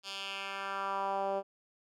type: tone with band-pass filter sweep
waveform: 10% pulse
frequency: 196 Hz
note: G3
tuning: in tune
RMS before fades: -36 dBFS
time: 0.03-1.43 s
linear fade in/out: 50 ms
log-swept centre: 4200 to 540 Hz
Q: 2.1
effects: none